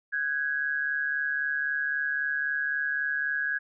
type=tone pair together; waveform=sine; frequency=1511.2 / 1655 Hz; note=F#6 / G#6; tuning=+36 / -6 cents; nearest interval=major second; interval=158 cents; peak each=-32 / -27 dBFS; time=0.12-3.59 s; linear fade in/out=20 ms; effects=none